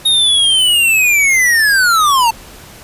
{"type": "linear sweep", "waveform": "square", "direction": "down", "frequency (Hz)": [3750, 880], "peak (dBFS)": -9, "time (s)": [0.05, 2.31], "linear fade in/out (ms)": 10, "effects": ["pink hiss -36 dBFS RMS until 2.83 s", "resampled to 32000 Hz"]}